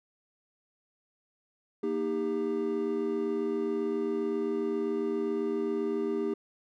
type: chord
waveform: triangle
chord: Eb major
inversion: second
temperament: equal with one note detuned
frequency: 233.1 / 311.1 / 398.6 Hz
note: Bb3 / Eb4 / G4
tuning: 0 / 0 / +29 cents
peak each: -33 / -32 / -28 dBFS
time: 1.83-6.34 s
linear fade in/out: 5 ms
effects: none